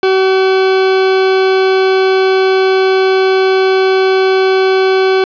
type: tone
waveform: 40% pulse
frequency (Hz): 380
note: F#4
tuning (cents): +46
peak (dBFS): -7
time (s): 0.03-5.24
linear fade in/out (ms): 2
effects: resampled to 11025 Hz + 7-bit